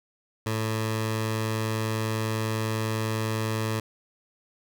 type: tone with notch filter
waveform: 15% pulse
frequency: 110 Hz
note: A2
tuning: in tune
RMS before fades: -28 dBFS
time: 0.46-3.8 s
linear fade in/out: 5 ms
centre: 270 Hz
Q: 1.5
effects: none